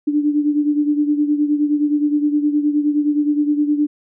sine beating tone pair, 293.7 / 303.3 Hz, D4 / D#4, 0 / -44 cents, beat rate 9.6 Hz, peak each -15 / -21 dBFS, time 0.07-3.87 s, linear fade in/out 10 ms, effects none

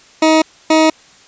20% pulse tone pair in turn, 316.1 / 316.1 Hz, D#4 / D#4, +27 / +27 cents, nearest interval unison, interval 0 cents, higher neither, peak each -3 dBFS, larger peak neither, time 0.22-0.42 / 0.7-0.9 s, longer neither, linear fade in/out 5 ms, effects white hiss -45 dBFS RMS until 1.27 s + resampled to 16000 Hz

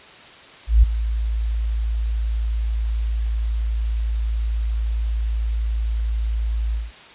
sine tone with ADSR envelope, 55.5 Hz, A1, 16 cents sharp, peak -6 dBFS, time 0.67-6.92 s, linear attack 160 ms, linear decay 10 ms, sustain -13 dB, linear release 180 ms, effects white hiss -43 dBFS RMS until 7.14 s + resampled to 8000 Hz

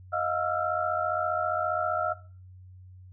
sine tone cluster, 627 / 709 / 1321 / 1376 Hz, D#5 / F5 / E6 / F6, +13 / +26 / +3 / -26 cents, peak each -31 dBFS, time 0.12-2.14 s, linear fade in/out 20 ms, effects noise-tail reverb RT60 0.4 s tail -19 dB re dry + added 92 Hz sine -46 dBFS peak until 3.12 s

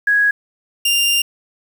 sine / sawtooth tone pair in turn, 1661.2 / 2794 Hz, G#6 / F7, 0 / 0 cents, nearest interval major sixth, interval 900 cents, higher second, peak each -11 / -10 dBFS, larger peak second, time 0.07-0.31 / 0.85-1.22 s, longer second, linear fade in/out 5 ms, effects 7-bit

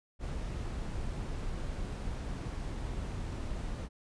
brown noise, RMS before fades -37 dBFS, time 0.19-3.89 s, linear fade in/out 50 ms, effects resampled to 22050 Hz

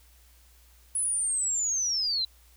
sine linear sweep, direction down, 10310 to 3951 Hz, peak -25 dBFS, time 0.95-2.25 s, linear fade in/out 5 ms, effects added 60 Hz sine -56 dBFS peak until 2.56 s + white hiss -61 dBFS RMS until 2.56 s

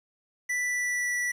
square tone with pitch glide, 1975.5 to 1956.2 Hz, B6 to B6, 0 to -17 cents, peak -27 dBFS, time 0.49-1.32 s, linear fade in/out 10 ms, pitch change -17 cents, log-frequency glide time 0.65-1.15 s, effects low-pass 11000 Hz 12 dB/octave + 9-bit

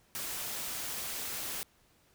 white noise, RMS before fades -38 dBFS, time 0.15-1.63 s, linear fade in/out 0 ms, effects pink hiss -67 dBFS RMS until 2.14 s

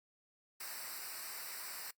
white noise with comb filter, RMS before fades -45 dBFS, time 0.6-1.91 s, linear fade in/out 5 ms, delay 0.3 ms, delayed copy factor -0.8, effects noise-tail reverb RT60 0.1 s tail -21 dB re dry + Opus 48 kbps

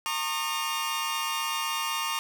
sawtooth tone cluster, 914 / 1089 / 1217 / 2818 Hz, A#5 / C#6 / D#6 / F7, -34 / -31 / -39 / +15 cents, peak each -30 dBFS, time 0.06-2.19 s, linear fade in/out 0 ms, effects none

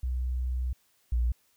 sine tone pair in turn, 62.7 / 59.65 Hz, B1 / A#1, +27 / +41 cents, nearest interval minor second, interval 86 cents, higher first, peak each -27 / -23 dBFS, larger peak second, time 0.03-0.73 / 1.12-1.32 s, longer first, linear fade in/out 5 ms, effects white hiss -68 dBFS RMS until 1.56 s

